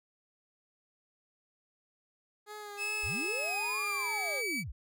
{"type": "tone with vibrato", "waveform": "15% pulse", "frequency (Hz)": 415.3, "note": "G#4", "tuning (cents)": 0, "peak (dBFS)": -36, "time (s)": [2.46, 4.43], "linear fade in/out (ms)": 50, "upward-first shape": "sine", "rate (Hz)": 2.5, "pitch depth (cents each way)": 32}
{"type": "tone with pitch glide", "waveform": "40% pulse", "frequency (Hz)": [2600, 2290], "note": ["E7", "D7"], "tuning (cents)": [-24, -44], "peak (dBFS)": -32, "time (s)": [2.77, 4.64], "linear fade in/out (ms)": 50, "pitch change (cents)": -220, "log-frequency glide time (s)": [3.37, 4.14]}
{"type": "linear two-way sweep", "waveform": "sine", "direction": "up then down", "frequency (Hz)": [34.13, 1244.5, 34.13], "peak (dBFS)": -37, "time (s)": [3.03, 4.72], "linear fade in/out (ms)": 10, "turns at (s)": 3.88}
{"effects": []}